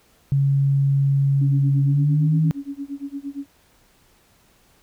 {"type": "tone with pitch glide", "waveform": "sine", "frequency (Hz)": [138.59, 158.28], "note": ["C#3", "D#3"], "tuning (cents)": [0, 30], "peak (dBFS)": -15, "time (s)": [0.32, 2.51], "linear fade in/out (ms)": 0, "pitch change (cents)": 230, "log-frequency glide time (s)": [1.84, 2.37]}
{"type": "tone with tremolo", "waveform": "sine", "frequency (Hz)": 280.3, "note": "C#4", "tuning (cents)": 19, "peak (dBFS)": -25, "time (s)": [1.41, 3.46], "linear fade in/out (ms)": 5, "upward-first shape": "sine", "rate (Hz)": 8.7, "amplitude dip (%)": 95}
{"effects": ["pink hiss -58 dBFS RMS until 4.82 s"]}